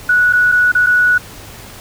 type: tone with dropouts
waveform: sine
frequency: 1470 Hz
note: F#6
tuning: 12 cents flat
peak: -8 dBFS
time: 0.09-1.18 s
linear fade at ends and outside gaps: 5 ms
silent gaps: 0.327-0.333 / 0.518-0.521 / 0.718-0.75 / 0.863-0.868 s
effects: added 104 Hz sine -41 dBFS peak until 1.8 s + pink hiss -35 dBFS RMS until 1.8 s